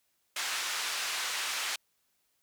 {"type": "band-pass noise", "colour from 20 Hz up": "pink", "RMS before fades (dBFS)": -34, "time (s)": [0.36, 1.76], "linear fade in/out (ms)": 5, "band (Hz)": [1400, 7900], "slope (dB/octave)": 12, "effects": ["white hiss -75 dBFS RMS until 2.42 s"]}